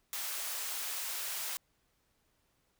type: high-pass noise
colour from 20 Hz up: white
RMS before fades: -38 dBFS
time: 0.13-1.57 s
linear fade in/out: 0 ms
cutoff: 700 Hz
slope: 12 dB/octave
effects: pink hiss -75 dBFS RMS until 2.79 s